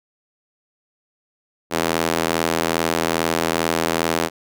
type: tone with high-pass filter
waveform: square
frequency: 41.2 Hz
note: E1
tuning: in tune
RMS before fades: -21 dBFS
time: 1.7-4.3 s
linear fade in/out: 50 ms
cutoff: 350 Hz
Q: 0.75
effects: none